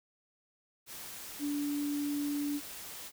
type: tone in noise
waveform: sine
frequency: 289.7 Hz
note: D4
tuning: 24 cents flat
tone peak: -31 dBFS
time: 1.39-2.61 s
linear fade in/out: 50 ms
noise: white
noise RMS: -45 dBFS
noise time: 0.86-3.12 s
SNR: +11 dB
effects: none

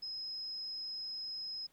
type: tone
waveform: sine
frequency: 5110 Hz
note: D#8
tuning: 45 cents sharp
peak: -39 dBFS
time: 0.02-1.67 s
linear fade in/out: 10 ms
effects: pink hiss -70 dBFS RMS until 1.72 s

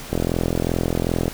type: click train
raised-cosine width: 2 ms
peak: -7 dBFS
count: 50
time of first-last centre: 0.13-1.28 s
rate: 42.6 Hz
effects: pink hiss -36 dBFS RMS until 1.33 s

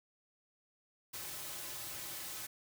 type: noise with comb filter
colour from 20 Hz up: white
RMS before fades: -44 dBFS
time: 1.13-2.47 s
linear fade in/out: 10 ms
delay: 4.3 ms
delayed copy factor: -0.6
effects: none

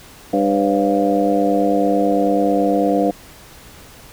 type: harmonic tone with a mistuned harmonic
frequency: 99.7 Hz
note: G2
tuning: 30 cents sharp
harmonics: 2 / 3 / 4 / 5 / 6 / 7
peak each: -22 / -18 / -27 / -19 / -24 / -20 dBFS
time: 0.33-3.11 s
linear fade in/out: 5 ms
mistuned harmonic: 6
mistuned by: -91 cents
effects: pink hiss -42 dBFS RMS until 4.12 s

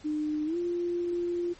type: tone with pitch glide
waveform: sine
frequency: 303.2 to 348.3 Hz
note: D#4 to F4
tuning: -45 to -5 cents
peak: -27 dBFS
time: 0.04-1.54 s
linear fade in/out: 20 ms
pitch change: +240 cents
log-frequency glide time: 0.45-0.57 s
effects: pink hiss -54 dBFS RMS until 1.59 s + MP3 32 kbps

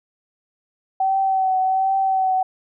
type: tone with vibrato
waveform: sine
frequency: 763 Hz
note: G5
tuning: 47 cents flat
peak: -16 dBFS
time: 1-2.43 s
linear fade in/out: 5 ms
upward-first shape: triangle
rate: 1.3 Hz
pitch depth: 30 cents each way
effects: none

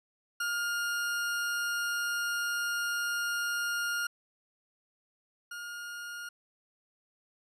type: tone pair in turn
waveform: 40% pulse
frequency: 1414 / 1421.5 Hz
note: F6 / F6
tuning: +21 / +30 cents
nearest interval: unison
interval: 9 cents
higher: second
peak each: -29 / -38 dBFS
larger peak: first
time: 0.4-4.07 / 5.51-6.29 s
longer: first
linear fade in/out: 5 ms
effects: resampled to 32000 Hz

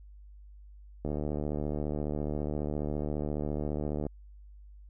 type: click train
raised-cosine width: 2 ms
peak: -20 dBFS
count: 226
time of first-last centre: 1.05-4.066 s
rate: 74.6 Hz
effects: added 50 Hz sine -48 dBFS peak until 4.89 s

